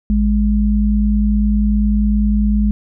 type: tone pair together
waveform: sine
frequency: 55.01 / 207.7 Hz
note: A1 / G#3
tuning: 0 / 0 cents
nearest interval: octave + major seventh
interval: 2300 cents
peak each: -14 dBFS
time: 0.1-2.71 s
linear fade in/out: 0 ms
effects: none